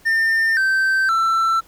triangle tone with pitch steps, 1805 / 1553.3 / 1336.7 Hz, A6 / G6 / E6, +44 / -16 / +24 cents, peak -13 dBFS, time 0.05-1.61 s, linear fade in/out 20 ms, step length 520 ms, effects pink hiss -51 dBFS RMS until 1.67 s

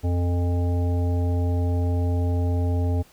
harmonic tone with a mistuned harmonic, 87.5 Hz, F2, 4 cents sharp, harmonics 1 / 3 / 5 / 7 / 9, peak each -20 / -30 / -34 / -37 / -39 dBFS, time 0.03-3.03 s, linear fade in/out 20 ms, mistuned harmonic 9, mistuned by +43 cents, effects pink hiss -54 dBFS RMS until 3.12 s

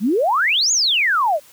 sine exponential two-way sweep, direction up then down, 185 to 7040 to 551 Hz, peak -14 dBFS, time 0-1.4 s, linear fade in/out 50 ms, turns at 0.72 s, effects white hiss -48 dBFS RMS until 1.52 s

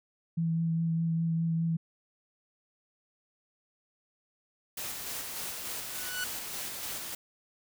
sine tone with vibrato, 164.81 Hz, E3, in tune, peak -26 dBFS, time 0.37-1.77 s, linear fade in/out 10 ms, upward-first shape triangle, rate 4.9 Hz, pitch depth 17 cents each way
white noise with tremolo, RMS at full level -37 dBFS, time 4.77-7.15 s, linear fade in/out 5 ms, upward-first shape square, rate 3.4 Hz, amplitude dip 25%
sawtooth tone with exponential growth, 1480 Hz, F#6, in tune, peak -26 dBFS, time 5.73-6.24 s, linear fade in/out 2 ms, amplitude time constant 110 ms
effects none

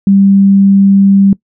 sine tone, 196.7 Hz, G3, 6 cents sharp, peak -3 dBFS, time 0.07-1.33 s, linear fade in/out 2 ms, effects noise-tail reverb RT60 0.1 s tail -22 dB re dry

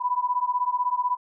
sine beating tone pair, 982 / 998 Hz, B5 / B5, -10 / +18 cents, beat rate 16 Hz, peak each -25 dBFS, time 0-1.17 s, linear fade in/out 20 ms, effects none

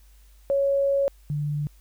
sine tone pair in turn, 555 / 147.4 Hz, C#5 / D3, +2 / +7 cents, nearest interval octave + major seventh, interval 2295 cents, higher first, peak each -19 / -24 dBFS, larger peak first, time 0.5-1.08 / 1.3-1.67 s, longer first, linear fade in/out 0 ms, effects added 50 Hz sine -50 dBFS peak until 1.8 s + white hiss -62 dBFS RMS until 1.8 s

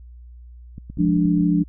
clicks, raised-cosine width 5 ms, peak -22 dBFS, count 10, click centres 0.781 / 0.9 / 0.973 / 1.003 / 1.049 / 1.091 / 1.166 / 1.256 / 1.379 / 1.41 s
sine chord, D diminished, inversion first, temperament equal, 174.61 / 207.7 / 293.7 Hz, F3 / Ab3 / D4, 0 / 0 / 0 cents, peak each -18 / -24 / -19 dBFS, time 0.98-1.64 s, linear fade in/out 20 ms
effects added 60 Hz sine -39 dBFS peak until 1.68 s

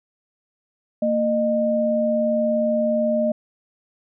sine tone pair together, 229.2 / 612 Hz, A#3 / D#5, -29 / -29 cents, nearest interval octave + perfect fourth, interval 1700 cents, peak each -22 / -19 dBFS, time 1.02-3.32 s, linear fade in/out 5 ms, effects none

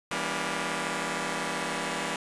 5% pulse chord, E diminished seventh, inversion none, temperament just, 164.81 / 197.78 / 237.3 / 284.8 Hz, E3 / G3 / Bb3 / Db4, 0 / +16 / +31 / +47 cents, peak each -24 dBFS, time 0.11-2.16 s, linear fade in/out 2 ms, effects resampled to 22050 Hz + 8-bit

